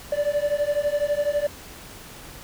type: beating tone pair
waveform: triangle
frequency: 578 / 590 Hz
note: D5 / D5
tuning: -28 / +8 cents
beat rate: 12 Hz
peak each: -22 dBFS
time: 0.12-1.47 s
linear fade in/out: 5 ms
effects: pink hiss -42 dBFS RMS until 2.43 s